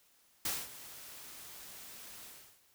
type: noise with ADSR envelope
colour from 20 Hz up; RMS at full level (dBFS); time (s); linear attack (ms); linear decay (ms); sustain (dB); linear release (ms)
white; -34; 0.45-2.6; 4; 220; -16; 370
effects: white hiss -68 dBFS RMS until 2.74 s